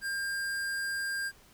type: tone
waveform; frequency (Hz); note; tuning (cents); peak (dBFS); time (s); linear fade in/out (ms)
square; 1601; G6; +36; -32; 0.01-1.32; 50
effects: pink hiss -59 dBFS RMS until 1.53 s